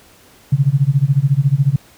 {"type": "tone with tremolo", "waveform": "sine", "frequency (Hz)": 138.59, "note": "C#3", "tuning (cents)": 0, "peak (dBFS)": -7, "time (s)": [0.52, 1.76], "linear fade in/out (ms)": 5, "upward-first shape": "sine", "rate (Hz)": 14, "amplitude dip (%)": 95, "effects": ["pink hiss -47 dBFS RMS until 1.97 s", "high-pass 60 Hz 12 dB/octave"]}